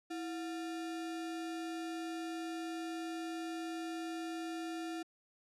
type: tone with sample-and-hold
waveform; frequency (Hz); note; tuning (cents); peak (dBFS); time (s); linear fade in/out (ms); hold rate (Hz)
sine; 328.5; E4; -6; -38; 0.1-5.03; 10; 1050
effects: low-pass 9000 Hz 12 dB/octave